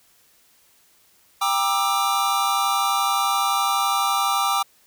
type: chord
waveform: square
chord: E half-diminished seventh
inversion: first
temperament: just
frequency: 791.1 / 949.3 / 1186.7 / 1318.5 Hz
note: G5 / Bb5 / D6 / E6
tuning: +16 / +31 / +18 / 0 cents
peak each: -25 / -29 / -23 / -28 dBFS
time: 1.41-4.63 s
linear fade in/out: 10 ms
effects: white hiss -58 dBFS RMS until 4.86 s